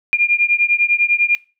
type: beating tone pair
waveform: sine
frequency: 2405 / 2415 Hz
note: D7 / D7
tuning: +41 / +48 cents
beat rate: 10 Hz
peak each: -15 dBFS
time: 0.13-1.35 s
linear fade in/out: 0 ms
effects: noise-tail reverb RT60 0.3 s tail -22 dB re dry